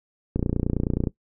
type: click train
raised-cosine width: 3 ms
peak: -10 dBFS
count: 22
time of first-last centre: 0.36-1.072 s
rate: 29.5 Hz
effects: noise-tail reverb RT60 0.1 s tail -18 dB re dry